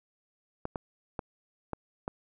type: clicks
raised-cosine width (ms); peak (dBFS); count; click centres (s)
1; -19; 5; 0.654 / 0.758 / 1.192 / 1.733 / 2.079
effects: none